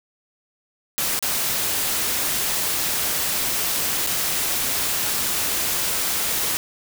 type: noise with dropouts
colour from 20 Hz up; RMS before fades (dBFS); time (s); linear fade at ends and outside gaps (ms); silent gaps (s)
white; -23; 0.98-6.57; 0; 1.191-1.226 / 4.065-4.072
effects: none